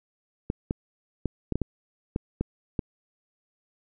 clicks, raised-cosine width 3 ms, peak -13 dBFS, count 9, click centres 0.501 / 0.709 / 1.257 / 1.523 / 1.556 / 1.617 / 2.161 / 2.41 / 2.792 s, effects none

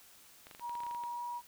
clicks, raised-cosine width 0.3 ms, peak -34 dBFS, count 12, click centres 0.469 / 0.512 / 0.549 / 0.596 / 0.695 / 0.753 / 0.804 / 0.835 / 0.866 / 0.911 / 0.948 / 1.037 s
sine tone with pitch glide, 954 to 960.6 Hz, A#5 to B5, +40 to -48 cents, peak -37 dBFS, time 0.6-1.42 s, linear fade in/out 50 ms, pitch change +12 cents, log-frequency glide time 1.11-1.23 s
effects white hiss -59 dBFS RMS until 1.47 s

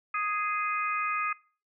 harmonic tone, 415.3 Hz, G#4, in tune, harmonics 3 / 4 / 5 / 6, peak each -29 / -39 / -37 / -34 dBFS, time 0.14-1.33 s, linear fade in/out 5 ms, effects noise-tail reverb RT60 0.4 s tail -23 dB re dry

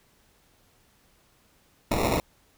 blue noise with sample-and-hold, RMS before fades -24 dBFS, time 1.91-2.2 s, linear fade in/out 2 ms, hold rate 1575 Hz, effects pink hiss -63 dBFS RMS until 2.57 s

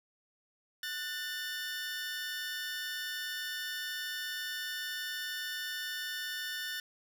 20% pulse tone pair together, 1477.2 / 1787 Hz, F#6 / A6, -3 / +26 cents, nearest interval minor third, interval 329 cents, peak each -36 / -33 dBFS, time 0.83-6.8 s, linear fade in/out 2 ms, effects none

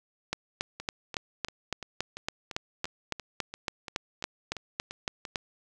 two click trains, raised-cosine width 0.2 ms, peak -21 / -12 dBFS, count 14 / 19, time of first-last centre 0.8-5.252 / 0.33-5.358 s, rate 2.92 / 3.58 Hz, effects none

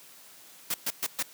white noise bursts, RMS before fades -29 dBFS, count 4, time 0.7-1.228 s, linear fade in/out 5 ms, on 42 ms, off 120 ms, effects white hiss -52 dBFS RMS until 1.33 s + high-pass 150 Hz 12 dB/octave

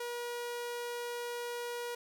sawtooth tone, 480 Hz, B4, 49 cents flat, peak -33 dBFS, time 0-1.95 s, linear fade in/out 5 ms, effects none

